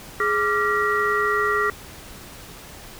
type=tone cluster; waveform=sine; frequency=417.8 / 1174 / 1384 / 1910 Hz; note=G#4 / D6 / F6 / A#6; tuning=+10 / -1 / -16 / +42 cents; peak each=-24 dBFS; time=0.2-1.7 s; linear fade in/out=2 ms; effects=pink hiss -41 dBFS RMS until 2.99 s